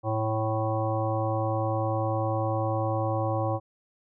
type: harmonic tone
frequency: 110 Hz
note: A2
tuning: in tune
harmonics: 1 / 3 / 5 / 7 / 9 / 10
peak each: -28 / -33 / -30 / -32 / -37 / -37 dBFS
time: 0.03-3.6 s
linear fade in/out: 50 ms
effects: none